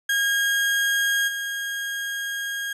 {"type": "tone with level steps", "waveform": "35% pulse", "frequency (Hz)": 1629, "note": "G#6", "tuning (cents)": -34, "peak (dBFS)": [-18, -25], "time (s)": [0.09, 2.73], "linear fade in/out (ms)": 5, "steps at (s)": 1.27, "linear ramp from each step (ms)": 20, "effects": ["resampled to 32000 Hz"]}